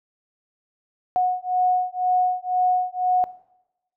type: beating tone pair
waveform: sine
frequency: 730 / 732 Hz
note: F#5 / F#5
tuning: -24 / -19 cents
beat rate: 2 Hz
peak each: -22 dBFS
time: 1.16-3.24 s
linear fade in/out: 0 ms
effects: noise-tail reverb RT60 0.9 s tail -18 dB re dry